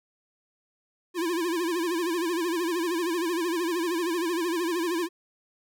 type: tone with vibrato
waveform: square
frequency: 341.5 Hz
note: F4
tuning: 39 cents flat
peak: -26 dBFS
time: 1.14-5.09 s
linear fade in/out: 50 ms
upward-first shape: sine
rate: 13 Hz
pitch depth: 110 cents each way
effects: none